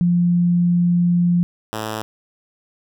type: tone pair in turn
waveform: sine / 5% pulse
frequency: 174.61 / 108.99 Hz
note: F3 / A2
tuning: 0 / -16 cents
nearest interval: minor sixth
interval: 816 cents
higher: first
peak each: -13 dBFS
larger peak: neither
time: 0.01-1.43 / 1.73-2.02 s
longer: first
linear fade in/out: 0 ms
effects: none